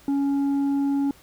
triangle tone with tanh clipping, 279.3 Hz, C#4, 13 cents sharp, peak -21 dBFS, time 0.08-1.11 s, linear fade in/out 2 ms, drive 9 dB, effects pink hiss -53 dBFS RMS until 1.22 s

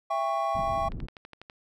triangle chord, C# diminished, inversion first, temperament just, 665.2 / 798.3 / 1108.7 Hz, E5 / G5 / C#6, +16 / +31 / 0 cents, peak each -28 dBFS, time 0.1-0.89 s, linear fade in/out 10 ms
pink low-pass noise, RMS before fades -36 dBFS, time 0.54-1.07 s, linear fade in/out 20 ms, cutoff 200 Hz, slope 12 dB/octave
click train, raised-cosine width 0.3 ms, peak -28 dBFS, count 8, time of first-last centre 0.92-1.499 s, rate 12.1 Hz
effects none

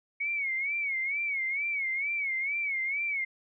sine tone with vibrato, 2217 Hz, C#7, in tune, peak -28 dBFS, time 0.2-3.25 s, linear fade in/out 10 ms, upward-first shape sine, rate 2.2 Hz, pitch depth 110 cents each way, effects none

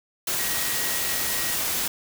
sine tone in noise, 1900 Hz, A#6, 33 cents sharp, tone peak -35 dBFS, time 0.39-1.55 s, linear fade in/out 5 ms, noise white, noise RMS -26 dBFS, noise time 0.27-1.88 s, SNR -12 dB, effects none

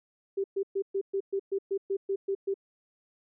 sine tone bursts, 392 Hz, G4, in tune, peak -26 dBFS, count 12, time 0.37-2.542 s, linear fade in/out 10 ms, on 71 ms, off 120 ms, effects none

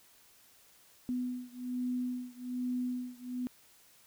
sine beating tone pair, 248.7 / 249.9 Hz, B3 / B3, +12 / +21 cents, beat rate 1.2 Hz, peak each -36 / -37 dBFS, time 1.09-3.47 s, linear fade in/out 0 ms, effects white hiss -62 dBFS RMS until 4.06 s

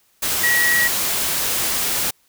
sine tone in noise, 1917 Hz, A#6, 48 cents sharp, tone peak -15 dBFS, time 0.43-0.88 s, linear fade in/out 10 ms, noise white, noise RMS -21 dBFS, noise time 0.22-2.11 s, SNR +3 dB, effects white hiss -60 dBFS RMS until 2.28 s

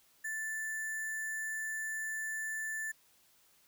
sine tone with sample-and-hold, 1759 Hz, A6, 1 cent flat, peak -35 dBFS, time 0.24-2.92 s, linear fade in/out 10 ms, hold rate 8820 Hz, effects white hiss -67 dBFS RMS until 3.67 s

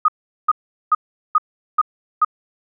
sine tone bursts, 1244.5 Hz, D#6, in tune, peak -10 dBFS, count 6, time 0.05-2.248 s, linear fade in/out 5 ms, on 33 ms, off 400 ms, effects none

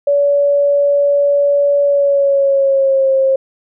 sine tone with pitch glide, 570 to 534.9 Hz, C#5 to C5, +48 to +38 cents, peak -9 dBFS, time 0.07-3.36 s, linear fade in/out 5 ms, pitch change -110 cents, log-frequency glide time 1.83-3.11 s, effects none

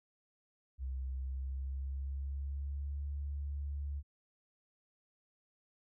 sine tone with pitch glide, 65.41 to 71.33 Hz, C2 to D2, 0 to -50 cents, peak -36 dBFS, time 0.78-4.03 s, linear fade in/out 50 ms, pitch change +150 cents, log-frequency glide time 1.13-3.03 s, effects none

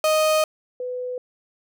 35% pulse / sine tone pair in turn, 622.3 / 499.5 Hz, D#5 / B4, 0 / +20 cents, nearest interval major third, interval 380 cents, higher first, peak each -15 / -26 dBFS, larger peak first, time 0.04-0.44 / 0.8-1.18 s, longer first, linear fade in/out 2 ms, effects none

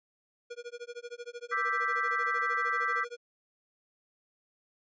square tone with tremolo, 479.3 Hz, A#4, 48 cents sharp, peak -38 dBFS, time 0.5-3.17 s, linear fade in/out 10 ms, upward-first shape sine, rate 13 Hz, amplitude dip 100%
sine chord, E minor seventh, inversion third, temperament equal, 1174.7 / 1318.5 / 1568 / 1975.5 Hz, D6 / E6 / G6 / B6, 0 / 0 / 0 / 0 cents, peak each -33 dBFS, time 1.51-3.05 s, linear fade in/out 20 ms
effects resampled to 16000 Hz

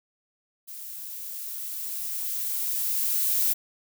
violet noise with level ramp, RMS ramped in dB -40 to -23 dBFS, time 0.67-3.54 s, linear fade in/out 20 ms, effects none

